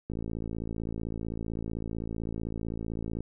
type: click train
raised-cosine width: 3 ms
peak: -22 dBFS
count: 174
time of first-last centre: 0.1-3.206 s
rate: 55.7 Hz
effects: none